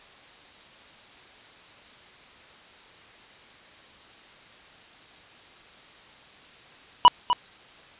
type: tone with echo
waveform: square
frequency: 980 Hz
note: B5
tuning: 14 cents flat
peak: -9 dBFS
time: 7.05-7.08 s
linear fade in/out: 0 ms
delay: 250 ms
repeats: 1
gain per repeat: -10 dB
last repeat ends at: 7.33 s
effects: white hiss -50 dBFS RMS until 7.99 s + resampled to 8000 Hz